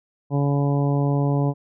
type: harmonic tone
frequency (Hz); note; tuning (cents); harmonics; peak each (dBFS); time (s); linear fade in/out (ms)
141.8; C#3; +40; 1 / 2 / 3 / 4 / 5 / 6 / 7; -19 / -25 / -29 / -31 / -33 / -35 / -36; 0.3-1.54; 50
effects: none